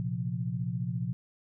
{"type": "chord", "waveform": "sine", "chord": "Bb suspended second", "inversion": "none", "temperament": "just", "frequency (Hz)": [116.54, 131.11, 174.81], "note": ["Bb2", "C3", "F3"], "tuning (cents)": [0, 4, 2], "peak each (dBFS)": -34, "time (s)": [0, 1.13], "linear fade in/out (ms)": 0, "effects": []}